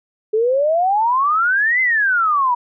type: exponential two-way sweep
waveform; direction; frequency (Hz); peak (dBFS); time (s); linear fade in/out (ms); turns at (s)
sine; up then down; 421.7 to 2081 to 948; -13; 0.33-2.55; 10; 1.81
effects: none